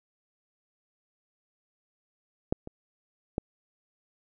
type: clicks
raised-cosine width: 2 ms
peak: -11 / -26 / -14 dBFS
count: 3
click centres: 2.525 / 2.674 / 3.381 s
effects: none